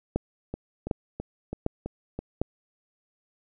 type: two click trains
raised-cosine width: 2 ms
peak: -19 / -11 dBFS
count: 6 / 4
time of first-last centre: 0.54-2.19 / 0.16-2.416 s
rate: 3.03 / 1.33 Hz
effects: none